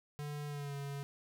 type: tone with pitch glide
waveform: square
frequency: 146.83 to 140.69 Hz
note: D3 to C#3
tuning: 0 to +26 cents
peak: -40 dBFS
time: 0.19-1.03 s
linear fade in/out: 0 ms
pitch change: -74 cents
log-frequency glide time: 0.47-0.75 s
effects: none